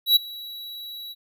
square tone with ADSR envelope, 3906 Hz, B7, 20 cents flat, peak -12 dBFS, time 0.06-1.15 s, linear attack 100 ms, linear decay 13 ms, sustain -23 dB, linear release 37 ms, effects none

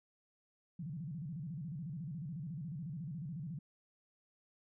sine tone with vibrato, 155.56 Hz, D#3, in tune, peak -40 dBFS, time 0.79-3.59 s, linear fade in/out 5 ms, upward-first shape square, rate 14 Hz, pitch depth 200 cents each way, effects none

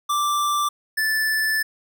square tone pair in turn, 1174.7 / 1751 Hz, D6 / A6, 0 / -9 cents, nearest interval perfect fifth, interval 691 cents, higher second, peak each -20 dBFS, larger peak neither, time 0.09-0.69 / 0.97-1.63 s, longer second, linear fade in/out 10 ms, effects none

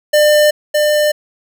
square tone pair in turn, 599 / 599 Hz, D5 / D5, +34 / +34 cents, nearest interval unison, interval 0 cents, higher neither, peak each -8 / -11 dBFS, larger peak first, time 0.13-0.51 / 0.74-1.12 s, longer neither, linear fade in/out 10 ms, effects none

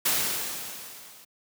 white noise with level ramp, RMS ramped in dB -23 to -51 dBFS, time 0.05-1.25 s, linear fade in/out 10 ms, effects high-pass 100 Hz 12 dB/octave

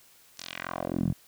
10% pulse tone with band-pass filter sweep, 43.87 Hz, F1, 9 cents sharp, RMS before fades -32 dBFS, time 0.37-1.13 s, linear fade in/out 10 ms, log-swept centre 6500 to 130 Hz, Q 2.1, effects white hiss -58 dBFS RMS until 1.27 s

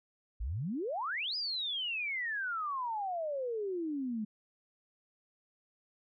sine exponential two-way sweep, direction up then down, 48.47 to 5050 to 207.3 Hz, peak -33 dBFS, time 0.4-4.25 s, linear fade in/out 10 ms, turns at 1.36 s, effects none

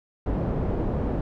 pink low-pass noise, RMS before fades -26 dBFS, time 0.26-1.21 s, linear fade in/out 2 ms, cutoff 560 Hz, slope 12 dB/octave, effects none

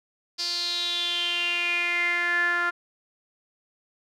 sawtooth tone with band-pass filter sweep, 348.3 Hz, F4, 5 cents flat, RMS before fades -26 dBFS, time 0.38-2.71 s, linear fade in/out 20 ms, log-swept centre 4800 to 1500 Hz, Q 7.8, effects none

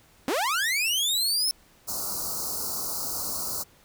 sawtooth linear sweep, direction up, 233.1 to 5350 Hz, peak -20 dBFS, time 0.28-1.51 s, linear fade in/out 0 ms
white band-stop noise, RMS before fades -31 dBFS, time 1.87-3.64 s, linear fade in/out 20 ms, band 1400 to 4200 Hz, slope 96 dB/octave
effects pink hiss -58 dBFS RMS until 3.84 s

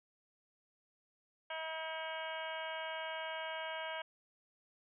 harmonic tone, 320 Hz, D#4, 49 cents sharp, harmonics 2 / 3 / 4 / 5 / 6 / 7 / 8 / 9 / 10, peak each -44 / -45 / -52 / -46 / -57 / -48 / -59 / -49 / -51 dBFS, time 1.5-4.02 s, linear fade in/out 5 ms, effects none

